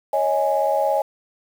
sine chord, C# suspended second, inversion none, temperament equal with one note detuned, 554.4 / 632 / 830.6 Hz, C#5 / D#5 / G#5, 0 / +27 / 0 cents, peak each -21 dBFS, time 0.13-1.02 s, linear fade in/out 5 ms, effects tanh soft clip ceiling -7 dBFS + 7-bit

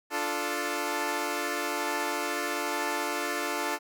10% pulse chord, D minor, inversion none, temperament equal, 293.7 / 349.2 / 440 Hz, D4 / F4 / A4, 0 / 0 / 0 cents, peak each -25 dBFS, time 0.1-3.79 s, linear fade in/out 50 ms, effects none

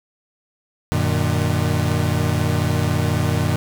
35% pulse chord, Gb augmented, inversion none, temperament equal with one note detuned, 92.5 / 116.54 / 150.7 Hz, Gb2 / Bb2 / D3, 0 / 0 / +45 cents, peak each -20 dBFS, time 0.92-3.56 s, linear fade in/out 0 ms, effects none

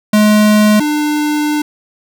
square tone pair in turn, 211.5 / 299.1 Hz, G#3 / D4, +32 / +32 cents, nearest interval tritone, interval 600 cents, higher second, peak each -7 / -13 dBFS, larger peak first, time 0.13-0.8 / 0.8-1.62 s, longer second, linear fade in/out 5 ms, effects none

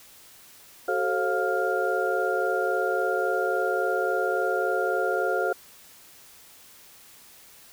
sine tone cluster, 376.9 / 440.5 / 537 / 705 / 1402 Hz, F#4 / A4 / C5 / F5 / F6, +32 / +2 / +45 / +16 / +6 cents, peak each -29 dBFS, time 0.88-5.53 s, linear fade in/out 5 ms, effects white hiss -51 dBFS RMS until 7.72 s

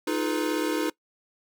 square chord, F half-diminished seventh, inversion third, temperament equal with one note detuned, 311.1 / 349.2 / 425.3 / 493.9 Hz, Eb4 / F4 / Ab4 / Cb5, 0 / 0 / +41 / 0 cents, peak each -28 / -32 / -33 / -33 dBFS, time 0.07-0.9 s, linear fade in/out 5 ms, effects noise-tail reverb RT60 0.1 s tail -21 dB re dry

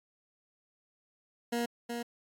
20% pulse tone with echo, 236.7 Hz, A#3, 27 cents sharp, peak -25 dBFS, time 1.52-1.66 s, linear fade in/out 10 ms, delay 370 ms, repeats 1, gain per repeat -5 dB, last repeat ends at 2.03 s, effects AAC 48 kbps

